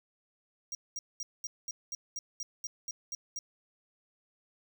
square tone bursts, 5700 Hz, F8, 34 cents sharp, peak -36 dBFS, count 12, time 0.72-3.39 s, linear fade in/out 2 ms, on 30 ms, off 210 ms, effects none

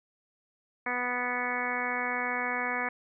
harmonic tone, 246.8 Hz, B3, 1 cent flat, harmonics 1 / 2 / 3 / 4 / 5 / 6 / 7 / 8 / 9, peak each -40 / -39 / -37 / -37 / -38 / -40 / -35 / -38 / -35 dBFS, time 0.86-2.89 s, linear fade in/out 5 ms, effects none

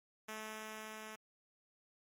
5% pulse tone with level ramp, 217.1 Hz, A3, 23 cents flat, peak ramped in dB -32 to -36 dBFS, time 0.28-1.16 s, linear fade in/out 10 ms, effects MP3 64 kbps

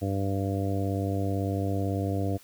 harmonic tone, 98 Hz, G2, in tune, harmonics 1 / 2 / 3 / 4 / 5 / 6 / 7, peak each -28 / -35 / -32 / -39 / -36 / -40 / -37 dBFS, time 0.01-2.38 s, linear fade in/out 20 ms, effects white hiss -55 dBFS RMS until 2.43 s

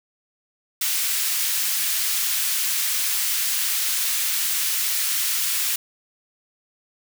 white high-pass noise, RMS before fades -23 dBFS, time 0.81-5.76 s, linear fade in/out 5 ms, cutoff 1800 Hz, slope 12 dB/octave, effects none

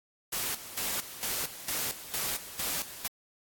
white noise with tremolo, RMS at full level -32 dBFS, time 0.32-3.08 s, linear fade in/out 10 ms, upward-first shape square, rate 2.2 Hz, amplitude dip 75%, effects AAC 64 kbps

